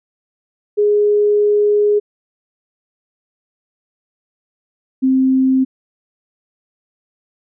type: tone pair in turn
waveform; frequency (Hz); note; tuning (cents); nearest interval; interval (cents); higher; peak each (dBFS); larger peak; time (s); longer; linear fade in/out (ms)
sine; 415.3 / 262.3; G#4 / C4; 0 / +4; minor sixth; 796; first; -10; neither; 0.77-2 / 5.02-5.65; first; 20
effects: none